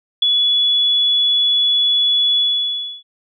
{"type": "tone with ADSR envelope", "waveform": "sine", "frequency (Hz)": 3409, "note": "G#7", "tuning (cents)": 45, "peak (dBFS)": -8, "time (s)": [0.22, 3.03], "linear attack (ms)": 6, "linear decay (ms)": 9, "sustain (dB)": -4, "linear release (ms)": 650, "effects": []}